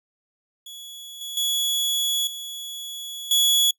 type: tone with level steps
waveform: sawtooth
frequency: 3375 Hz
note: G#7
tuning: 27 cents sharp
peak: -34 / -28 / -18 / -29 / -13 dBFS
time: 0.66-3.71 s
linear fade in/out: 5 ms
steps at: 1.21 / 1.37 / 2.27 / 3.31 s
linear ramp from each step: 2 ms
effects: noise-tail reverb RT60 0.1 s tail -25 dB re dry